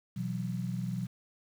sine chord, B suspended fourth, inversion none, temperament just, 123.47 / 164.63 / 185.21 Hz, B2 / E3 / F#3, 0 / -2 / +2 cents, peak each -36 / -38 / -35 dBFS, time 0.16-1.07 s, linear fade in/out 10 ms, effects 9-bit

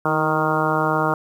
harmonic tone with a mistuned harmonic, 155.5 Hz, D#3, 1 cent flat, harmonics 1 / 2 / 3 / 4 / 5 / 6 / 7 / 8 / 9, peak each -26 / -26 / -26 / -26 / -26 / -26 / -26 / -26 / -26 dBFS, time 0.05-1.14 s, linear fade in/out 2 ms, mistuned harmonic 2, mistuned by +38 cents, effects 8-bit

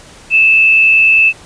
sine tone with frequency modulation, 2625 Hz, E7, 8 cents flat, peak -5 dBFS, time 0.3-1.33 s, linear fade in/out 50 ms, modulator 79.8 Hz, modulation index 0.64, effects pink hiss -38 dBFS RMS until 1.45 s + resampled to 22050 Hz

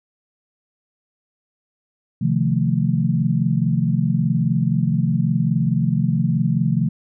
sine chord, F dominant seventh, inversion second, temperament equal, 130.81 / 155.56 / 174.61 / 220 Hz, C3 / Eb3 / F3 / A3, 0 / 0 / 0 / 0 cents, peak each -21 / -21 / -21 / -23 dBFS, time 2.21-6.89 s, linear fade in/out 10 ms, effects none

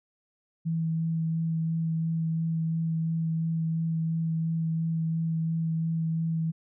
sine tone with vibrato, 162.8 Hz, E3, 21 cents flat, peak -25 dBFS, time 0.65-6.52 s, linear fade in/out 20 ms, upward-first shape sine, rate 2.9 Hz, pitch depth 11 cents each way, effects none

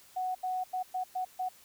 sine tone bursts at uneven times, 740 Hz, F#5, in tune, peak -30 dBFS, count 6, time 0.16-0.35 / 0.43-0.64 / 0.73-0.83 / 0.94-1.04 / 1.15-1.25 / 1.39-1.49 s, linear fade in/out 10 ms, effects white hiss -58 dBFS RMS until 1.64 s

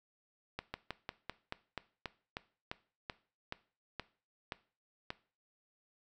slowing click train, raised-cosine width 0.3 ms, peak -22 dBFS, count 15, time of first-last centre 0.59-5.104 s, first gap 150 ms, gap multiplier 1.11, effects noise-tail reverb RT60 0.4 s tail -18 dB re dry

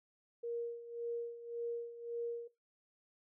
sine tone with tremolo, 470 Hz, A#4, 14 cents sharp, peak -35 dBFS, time 0.43-2.48 s, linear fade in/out 10 ms, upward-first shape sine, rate 1.8 Hz, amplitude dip 75%, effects noise-tail reverb RT60 0.2 s tail -18 dB re dry

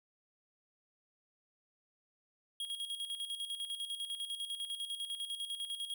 square tone with tremolo, 3281 Hz, G#7, 22 cents flat, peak -37 dBFS, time 2.6-5.94 s, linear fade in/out 2 ms, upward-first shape square, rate 10 Hz, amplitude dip 60%, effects none

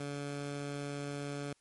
15% pulse tone, 143 Hz, D3, 46 cents flat, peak -31 dBFS, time 0-1.53 s, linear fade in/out 2 ms, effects white hiss -72 dBFS RMS until 1.6 s + MP3 48 kbps

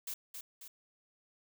blue noise with echo, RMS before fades -40 dBFS, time 0.07-0.14 s, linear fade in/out 5 ms, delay 270 ms, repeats 2, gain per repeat -5 dB, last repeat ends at 0.68 s, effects none

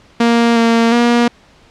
sawtooth tone with pitch steps, 233.8 / 230.3 / 238.3 Hz, A#3 / A#3 / A#3, +5 / -21 / +38 cents, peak -5 dBFS, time 0.2-1.28 s, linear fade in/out 5 ms, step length 360 ms, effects pink hiss -47 dBFS RMS until 1.7 s + low-pass 5000 Hz 12 dB/octave

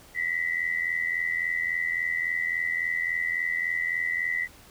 sine tone pair together, 1934.4 / 2018 Hz, B6 / B6, -36 / +37 cents, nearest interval minor second, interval 73 cents, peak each -28 dBFS, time 0.14-4.48 s, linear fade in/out 50 ms, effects pink hiss -52 dBFS RMS until 4.7 s

